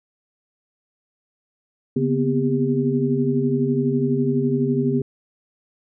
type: tone cluster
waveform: sine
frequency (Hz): 140.4 / 241.5 / 253.5 / 399.2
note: C#3 / B3 / B3 / G4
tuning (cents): +22 / -39 / +45 / +32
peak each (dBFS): -23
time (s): 1.96-5.02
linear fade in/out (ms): 5
effects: none